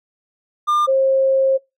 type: tone pair in turn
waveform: triangle / sine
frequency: 1200 / 534.5 Hz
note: D6 / C5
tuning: +37 / +37 cents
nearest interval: octave + major second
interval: 1400 cents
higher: first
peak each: -12 dBFS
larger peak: neither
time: 0.67-0.87 / 0.87-1.58 s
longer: second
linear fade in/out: 20 ms
effects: noise-tail reverb RT60 0.2 s tail -23 dB re dry